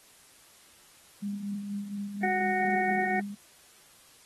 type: tone with tremolo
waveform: sine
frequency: 202.3 Hz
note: G#3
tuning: 45 cents flat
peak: -30 dBFS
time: 1.22-3.35 s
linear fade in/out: 10 ms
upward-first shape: sine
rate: 4.2 Hz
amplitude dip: 50%
type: harmonic tone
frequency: 370 Hz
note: F#4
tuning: in tune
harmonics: 1 / 2 / 4 / 5 / 6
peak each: -33 / -28 / -42 / -31 / -35 dBFS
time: 2.23-3.2 s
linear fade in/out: 5 ms
effects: white hiss -57 dBFS RMS until 4.25 s + AAC 32 kbps